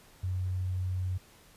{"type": "tone", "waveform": "sine", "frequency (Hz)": 92.1, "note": "F#2", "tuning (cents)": -7, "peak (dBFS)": -29, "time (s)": [0.23, 1.18], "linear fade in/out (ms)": 10, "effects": ["pink hiss -58 dBFS RMS until 1.56 s", "resampled to 32000 Hz"]}